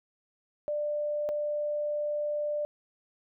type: tone pair in turn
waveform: sine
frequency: 593 / 593 Hz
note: D5 / D5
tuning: +17 / +17 cents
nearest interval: unison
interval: 0 cents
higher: neither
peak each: -28 dBFS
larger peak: neither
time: 0.68-1.29 / 1.29-2.65 s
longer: second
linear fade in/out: 0 ms
effects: none